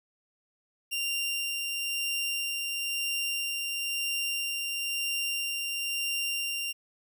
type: tone with tremolo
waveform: sawtooth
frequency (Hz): 2781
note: F7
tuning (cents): -8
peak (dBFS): -25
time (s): 0.91-6.73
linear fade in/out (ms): 20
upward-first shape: sine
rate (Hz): 1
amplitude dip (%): 25
effects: none